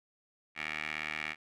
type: tone with band-pass filter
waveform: 15% pulse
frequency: 76.8 Hz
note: D#2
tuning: 22 cents flat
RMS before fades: -38 dBFS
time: 0.55-1.36 s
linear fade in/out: 50 ms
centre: 2200 Hz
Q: 4.2
effects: none